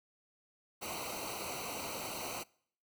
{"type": "noise with comb filter", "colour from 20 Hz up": "pink", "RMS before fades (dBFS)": -41, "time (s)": [0.81, 2.44], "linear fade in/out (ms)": 20, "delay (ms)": 0.58, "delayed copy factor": -1, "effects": ["noise-tail reverb RT60 0.6 s tail -24 dB re dry"]}